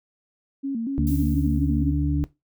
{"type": "tone with vibrato", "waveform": "sine", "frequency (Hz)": 250.6, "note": "B3", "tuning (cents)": 25, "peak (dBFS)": -24, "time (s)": [0.63, 1.93], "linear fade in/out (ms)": 20, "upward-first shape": "square", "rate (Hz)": 4.2, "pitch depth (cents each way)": 160}
{"type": "harmonic tone", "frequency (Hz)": 72.2, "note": "D2", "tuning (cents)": -29, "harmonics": [1, 2, 4], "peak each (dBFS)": [-24, -24, -24], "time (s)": [0.98, 2.24], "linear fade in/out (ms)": 0}
{"type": "noise with exponential decay", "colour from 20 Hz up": "violet", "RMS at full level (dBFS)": -37, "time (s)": [1.07, 2.18], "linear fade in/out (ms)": 0, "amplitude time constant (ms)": 240}
{"effects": ["noise-tail reverb RT60 0.2 s tail -18 dB re dry"]}